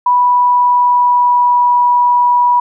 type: tone with pitch glide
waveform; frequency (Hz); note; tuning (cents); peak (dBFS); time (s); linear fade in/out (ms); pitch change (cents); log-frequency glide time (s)
sine; 984 to 974.4; B5 to B5; -7 to -24; -7; 0.06-2.6; 5; -17; 0.19-1.67
effects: none